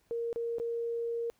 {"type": "tone with dropouts", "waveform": "sine", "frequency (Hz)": 466.2, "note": "A#4", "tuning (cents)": 0, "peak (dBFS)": -31, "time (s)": [0.11, 1.3], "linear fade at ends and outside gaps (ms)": 0, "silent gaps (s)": [[0.329, 0.36], [0.584, 0.599]], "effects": ["pink hiss -71 dBFS RMS until 1.39 s"]}